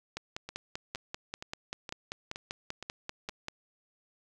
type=two click trains; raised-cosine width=0.2 ms; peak=-23 / -19 dBFS; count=7 / 18; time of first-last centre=0.49-3.294 / 0.17-3.484 s; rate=2.14 / 5.13 Hz; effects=none